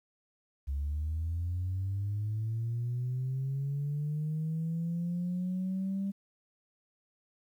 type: linear sweep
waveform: sine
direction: up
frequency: 68 to 198 Hz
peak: -29 dBFS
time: 0.67-6.12 s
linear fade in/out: 20 ms
effects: tanh soft clip ceiling -27 dBFS + 11-bit